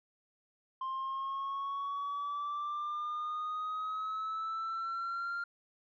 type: exponential sweep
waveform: sine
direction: up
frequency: 1051 to 1396.9 Hz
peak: -32 dBFS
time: 0.81-5.44 s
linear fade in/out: 5 ms
effects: tanh soft clip ceiling -33 dBFS